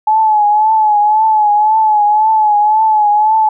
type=tone with vibrato; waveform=sine; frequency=854 Hz; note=G#5; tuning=48 cents sharp; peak=-7 dBFS; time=0.07-3.49 s; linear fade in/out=5 ms; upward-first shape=triangle; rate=1.9 Hz; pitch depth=61 cents each way; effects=none